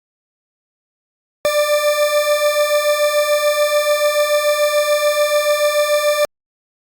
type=beating tone pair; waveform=40% pulse; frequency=587.3 / 594.2 Hz; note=D5 / D5; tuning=0 / +20 cents; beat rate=6.9 Hz; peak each=-18 / -14 dBFS; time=1.45-6.25 s; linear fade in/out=0 ms; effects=Opus 48 kbps